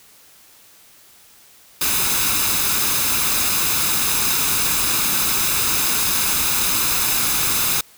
white noise with comb filter, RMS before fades -19 dBFS, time 1.81-7.81 s, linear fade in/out 5 ms, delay 0.79 ms, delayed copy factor +0.5, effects white hiss -49 dBFS RMS until 7.97 s

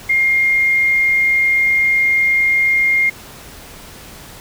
sine tone, 2124 Hz, C7, 25 cents sharp, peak -11 dBFS, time 0.09-3.1 s, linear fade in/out 10 ms, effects pink hiss -37 dBFS RMS until 4.4 s

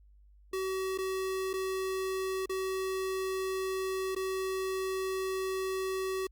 square tone with dropouts, 379.3 Hz, F#4, 43 cents sharp, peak -32 dBFS, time 0.53-6.27 s, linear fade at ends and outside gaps 5 ms, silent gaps 0.977-0.985 / 1.532-1.537 / 2.459-2.494 / 4.15-4.162 s, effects added 50 Hz sine -56 dBFS peak until 6.31 s + Opus 48 kbps

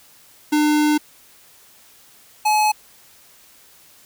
square tone pair in turn, 300 / 851.5 Hz, D4 / G#5, +37 / +43 cents, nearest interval octave + tritone, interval 1806 cents, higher second, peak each -15 dBFS, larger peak neither, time 0.52-0.98 / 2.45-2.72 s, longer first, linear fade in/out 10 ms, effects white hiss -50 dBFS RMS until 4.05 s

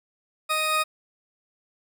20% pulse tone pair together, 622.3 / 1247.7 Hz, D#5 / D#6, 0 / +4 cents, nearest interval octave, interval 1204 cents, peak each -24 / -18 dBFS, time 0.49-0.84 s, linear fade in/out 20 ms, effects none

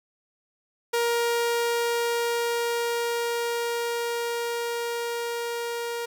sawtooth tone with level ramp, 470.7 Hz, A#4, 17 cents sharp, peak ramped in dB -18 to -25 dBFS, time 0.93-6.06 s, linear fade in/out 10 ms, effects none

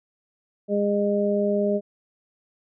harmonic tone, 204.1 Hz, G#3, 30 cents flat, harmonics 1 / 2 / 3, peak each -24 / -24 / -24 dBFS, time 0.68-1.81 s, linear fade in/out 50 ms, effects none

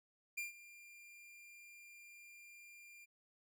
45% pulse tone with ADSR envelope, 2393 Hz, D7, 32 cents sharp, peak -38 dBFS, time 0.37-3.06 s, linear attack 11 ms, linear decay 140 ms, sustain -18 dB, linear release 23 ms, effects none

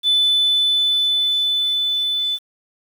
sine tone with level ramp, 3500 Hz, A7, 10 cents flat, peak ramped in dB -11 to -18 dBFS, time 0.03-2.39 s, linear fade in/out 50 ms, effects tanh soft clip ceiling -10 dBFS + 7-bit

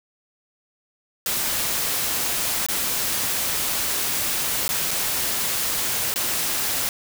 white noise with dropouts, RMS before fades -24 dBFS, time 1.26-6.89 s, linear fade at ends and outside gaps 1 ms, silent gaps 2.664-2.686 / 4.68-4.69 / 4.908-4.912 / 6.14-6.159 s, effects none

